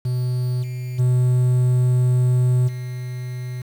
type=tone with level steps; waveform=triangle; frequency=125.1 Hz; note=B2; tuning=23 cents sharp; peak=-17 / -23 / -12 / -24 dBFS; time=0.05-3.62 s; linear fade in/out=5 ms; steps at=0.62 / 0.98 / 2.67 s; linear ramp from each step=20 ms; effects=7-bit